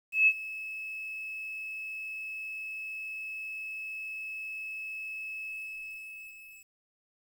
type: tone with ADSR envelope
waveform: sine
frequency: 2593 Hz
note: E7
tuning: 29 cents flat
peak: -17 dBFS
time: 0.12-6.79 s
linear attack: 150 ms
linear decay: 56 ms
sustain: -19 dB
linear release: 1300 ms
effects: 9-bit